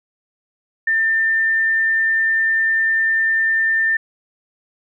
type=tone; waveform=sine; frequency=1795 Hz; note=A6; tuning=34 cents sharp; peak=-14 dBFS; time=0.87-3.97 s; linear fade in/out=5 ms; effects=none